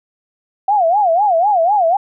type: tone with vibrato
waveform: sine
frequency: 743 Hz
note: F#5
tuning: 7 cents sharp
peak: -10 dBFS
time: 0.68-1.97 s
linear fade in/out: 5 ms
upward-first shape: sine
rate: 4 Hz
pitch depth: 230 cents each way
effects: none